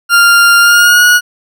40% pulse tone with pitch glide, 1396.9 to 1454.5 Hz, F6 to F#6, 0 to -30 cents, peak -3 dBFS, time 0.09-1.21 s, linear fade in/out 50 ms, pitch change +70 cents, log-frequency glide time 0.6-1.04 s, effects none

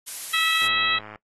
blue noise, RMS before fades -32 dBFS, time 0.06-0.68 s, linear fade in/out 20 ms
harmonic tone, 650 Hz, E5, 24 cents flat, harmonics 2 / 3 / 4 / 5 / 6, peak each -26 / -26 / -26 / -26 / -26 dBFS, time 0.33-0.99 s, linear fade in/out 10 ms
click train, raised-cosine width 0.5 ms, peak -25 dBFS, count 58, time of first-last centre 0.62-1.158 s, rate 106 Hz
effects noise-tail reverb RT60 0.1 s tail -21 dB re dry + AAC 32 kbps

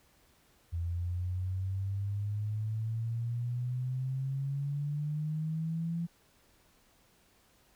sine exponential sweep, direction up, 83.9 to 170.6 Hz, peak -31 dBFS, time 0.72-6.07 s, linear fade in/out 20 ms, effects pink hiss -66 dBFS RMS until 7.75 s

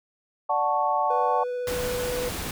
sine chord, D major seventh, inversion none, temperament equal, 587.3 / 740 / 880 / 1108.7 Hz, D5 / F#5 / A5 / C#6, 0 / 0 / 0 / 0 cents, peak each -29 / -26 / -25 / -27 dBFS, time 0.49-1.44 s, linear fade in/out 10 ms
triangle tone with vibrato, 494 Hz, B4, in tune, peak -25 dBFS, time 1.1-2.29 s, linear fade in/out 5 ms, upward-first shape triangle, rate 16 Hz, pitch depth 10 cents each way
pink noise, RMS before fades -32 dBFS, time 1.67-2.51 s, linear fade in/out 2 ms
effects none

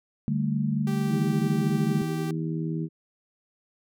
sine chord, D suspended fourth, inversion none, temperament just, 146.83 / 195.78 / 220.2 Hz, D3 / G3 / A3, 0 / -2 / +2 cents, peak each -27 / -29 / -27 dBFS, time 0.28-2.02 s, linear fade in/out 0 ms
sawtooth tone, 390 Hz, G4, 9 cents flat, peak -30 dBFS, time 0.87-2.31 s, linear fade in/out 2 ms
harmonic tone, 80.1 Hz, E2, 49 cents flat, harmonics 2 / 3 / 4 / 5, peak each -28 / -36 / -33 / -39 dBFS, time 1.07-2.89 s, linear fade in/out 50 ms
effects none

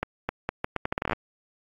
accelerating click train, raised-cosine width 0.5 ms, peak -11 dBFS, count 15, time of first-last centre 0.03-1.131 s, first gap 260 ms, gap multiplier 0.77, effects AAC 32 kbps

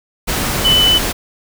sine tone in noise, 2998 Hz, F#7, 22 cents sharp, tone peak -9 dBFS, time 0.64-0.99 s, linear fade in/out 20 ms, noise pink, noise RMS -18 dBFS, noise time 0.27-1.13 s, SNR +6 dB, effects none

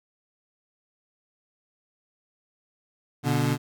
25% pulse tone pair together, 121.56 / 145.4 Hz, B2 / D3, -27 / -17 cents, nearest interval minor third, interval 310 cents, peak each -21 dBFS, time 3.23-3.58 s, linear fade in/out 50 ms, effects none

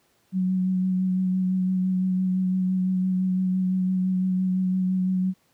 sine tone with vibrato, 185.6 Hz, F#3, 6 cents sharp, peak -20 dBFS, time 0.32-5.34 s, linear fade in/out 50 ms, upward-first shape sine, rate 5.9 Hz, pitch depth 17 cents each way, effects pink hiss -65 dBFS RMS until 5.53 s + high-pass 100 Hz 12 dB/octave

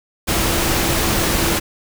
sine tone in noise, 334.8 Hz, E4, 27 cents sharp, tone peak -26 dBFS, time 0.27-1.6 s, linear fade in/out 20 ms, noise pink, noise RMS -18 dBFS, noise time 0.27-1.6 s, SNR -11 dB, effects none

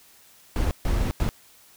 brown noise bursts at uneven times, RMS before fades -23 dBFS, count 3, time 0.56-0.71 / 0.85-1.11 / 1.2-1.29 s, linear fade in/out 0 ms, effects white hiss -54 dBFS RMS until 1.76 s

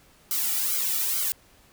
blue noise with flanger, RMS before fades -26 dBFS, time 0.31-1.32 s, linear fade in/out 0 ms, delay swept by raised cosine 1.1 to 1.93 ms, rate 2.3 Hz, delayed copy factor -0.8, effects pink hiss -57 dBFS RMS until 1.72 s

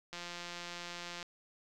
click train, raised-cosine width 0.2 ms, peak -26 dBFS, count 192, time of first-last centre 0.13-1.228 s, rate 174 Hz, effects none

